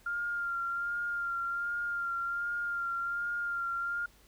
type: tone with vibrato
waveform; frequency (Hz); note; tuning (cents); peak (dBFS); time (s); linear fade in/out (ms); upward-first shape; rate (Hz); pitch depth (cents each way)
sine; 1396.9; F6; 0; -31; 0.06-4.06; 5; sine; 1.3; 23
effects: added 50 Hz sine -62 dBFS peak until 4.27 s + pink hiss -62 dBFS RMS until 4.27 s